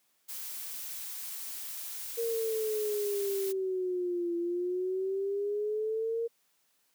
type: noise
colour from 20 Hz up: blue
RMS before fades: -40 dBFS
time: 0.28-3.53 s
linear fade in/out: 20 ms
type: exponential two-way sweep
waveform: sine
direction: down then up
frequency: 466.2 to 341 to 466.2 Hz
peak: -29 dBFS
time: 2.17-6.28 s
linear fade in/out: 20 ms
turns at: 4.36 s
effects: white hiss -72 dBFS RMS until 6.94 s + high-pass 150 Hz 12 dB/octave